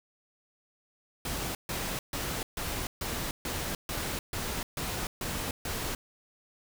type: noise bursts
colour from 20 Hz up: pink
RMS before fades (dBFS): -34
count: 11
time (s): 1.25-5.95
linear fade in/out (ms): 2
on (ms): 300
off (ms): 140
effects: none